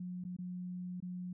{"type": "tone with dropouts", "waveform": "sine", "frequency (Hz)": 180.2, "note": "F#3", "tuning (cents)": -45, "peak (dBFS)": -39, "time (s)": [0, 1.33], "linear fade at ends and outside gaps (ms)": 5, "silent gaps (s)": [[0.24, 0.249], [0.366, 0.386], [1.003, 1.024]], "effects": []}